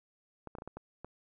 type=clicks; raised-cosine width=1 ms; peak=-29 dBFS; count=7; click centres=0.473 / 0.552 / 0.585 / 0.621 / 0.676 / 0.77 / 1.046 s; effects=none